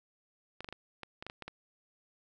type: clicks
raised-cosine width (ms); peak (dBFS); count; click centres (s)
0.3; -26; 10; 0.606 / 0.645 / 0.688 / 0.726 / 1.033 / 1.225 / 1.266 / 1.299 / 1.423 / 1.48
effects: none